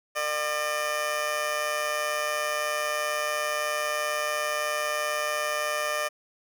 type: tone with amplitude modulation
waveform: 15% pulse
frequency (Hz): 601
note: D5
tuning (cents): +40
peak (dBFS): -17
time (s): 0.15-6.09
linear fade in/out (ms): 20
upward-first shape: sine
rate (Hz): 143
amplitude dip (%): 60
effects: none